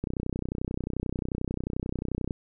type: click train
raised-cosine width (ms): 3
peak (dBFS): -17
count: 72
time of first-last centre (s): 0.04-2.308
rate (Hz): 31.3
effects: none